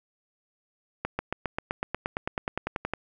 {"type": "accelerating click train", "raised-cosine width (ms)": 0.5, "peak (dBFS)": -13, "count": 18, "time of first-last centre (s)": [1.05, 2.936], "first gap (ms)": 140, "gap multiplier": 0.97, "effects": []}